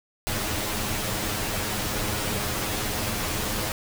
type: noise with comb filter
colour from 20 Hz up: pink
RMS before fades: -28 dBFS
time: 0.27-3.72 s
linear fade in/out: 0 ms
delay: 9.6 ms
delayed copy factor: +0.9
effects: none